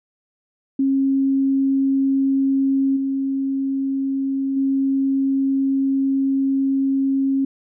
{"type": "tone with level steps", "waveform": "sine", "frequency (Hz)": 270.9, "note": "C#4", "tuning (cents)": -40, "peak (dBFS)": [-15, -19, -16], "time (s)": [0.79, 7.45], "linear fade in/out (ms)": 5, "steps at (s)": [2.96, 4.56], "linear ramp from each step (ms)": 10, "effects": []}